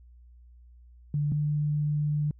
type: tone pair in turn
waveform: sine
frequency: 146.83 / 148.71 Hz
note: D3 / D3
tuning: 0 / +22 cents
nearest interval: unison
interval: 22 cents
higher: second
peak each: -24 dBFS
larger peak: neither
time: 1.14-1.32 / 1.32-2.31 s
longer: second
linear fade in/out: 2 ms
effects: added 60 Hz sine -50 dBFS peak until 2.39 s